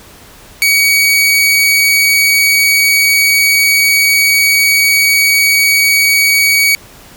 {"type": "tone", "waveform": "sawtooth", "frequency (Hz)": 2256, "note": "C#7", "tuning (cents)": 30, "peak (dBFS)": -4, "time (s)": [0.62, 6.75], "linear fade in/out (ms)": 0, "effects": ["pink hiss -38 dBFS RMS until 7.16 s"]}